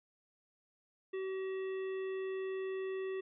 harmonic tone, 380.9 Hz, G4, 50 cents flat, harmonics 1 / 3 / 5 / 7 / 9, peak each -36 / -54 / -51 / -56 / -63 dBFS, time 1.13-3.21 s, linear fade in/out 10 ms, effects none

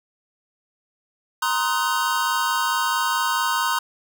square chord, C half-diminished seventh, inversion third, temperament just, 941.9 / 1046.5 / 1255.8 / 1507 Hz, Bb5 / C6 / Eb6 / Gb6, +18 / 0 / +16 / +31 cents, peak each -26 / -26 / -27 / -27 dBFS, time 1.42-3.79 s, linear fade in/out 5 ms, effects none

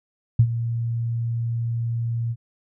sine tone with ADSR envelope, 116.54 Hz, A#2, in tune, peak -9 dBFS, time 0.39-2.36 s, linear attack 6 ms, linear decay 66 ms, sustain -13 dB, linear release 50 ms, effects none

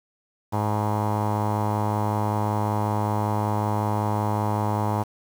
sawtooth tone with low-pass filter, 105.3 Hz, G#2, 24 cents sharp, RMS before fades -24 dBFS, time 0.52-5.04 s, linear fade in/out 20 ms, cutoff 920 Hz, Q 4.9, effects 7-bit

